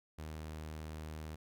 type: tone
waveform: sawtooth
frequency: 77.78 Hz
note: D#2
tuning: in tune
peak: -39 dBFS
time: 0.18-1.36 s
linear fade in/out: 10 ms
effects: none